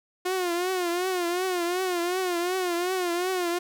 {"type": "tone with vibrato", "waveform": "sawtooth", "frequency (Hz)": 358.7, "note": "F4", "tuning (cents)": 46, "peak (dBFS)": -21, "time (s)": [0.25, 3.59], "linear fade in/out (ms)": 10, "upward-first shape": "triangle", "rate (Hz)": 2.7, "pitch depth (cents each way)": 100, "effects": []}